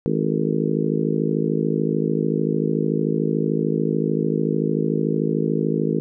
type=harmonic tone with a mistuned harmonic; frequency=53.5 Hz; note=A1; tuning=48 cents flat; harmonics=3 / 4 / 5 / 6 / 7 / 8 / 9; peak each=-24 / -25 / -26 / -27 / -27 / -28 / -29 dBFS; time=0.06-6 s; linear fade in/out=0 ms; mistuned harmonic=9; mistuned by=-56 cents; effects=none